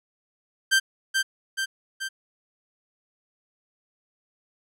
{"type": "tone with echo", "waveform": "sawtooth", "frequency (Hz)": 1568, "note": "G6", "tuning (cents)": 0, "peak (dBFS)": -13, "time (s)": [0.71, 0.8], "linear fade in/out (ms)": 20, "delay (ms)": 430, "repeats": 3, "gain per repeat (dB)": -4, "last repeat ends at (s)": 2.09, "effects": ["low-pass 12000 Hz 12 dB/octave"]}